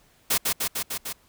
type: noise with echo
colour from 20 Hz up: white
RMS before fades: -22 dBFS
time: 0.3-0.38 s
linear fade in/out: 10 ms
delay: 150 ms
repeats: 5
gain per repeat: -2 dB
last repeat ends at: 1.13 s
effects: pink hiss -60 dBFS RMS until 1.28 s